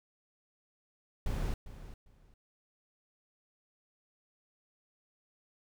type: noise with echo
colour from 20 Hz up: brown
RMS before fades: -33 dBFS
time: 1.26-1.54 s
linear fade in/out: 2 ms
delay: 400 ms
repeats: 2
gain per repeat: -14 dB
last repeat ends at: 2.34 s
effects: none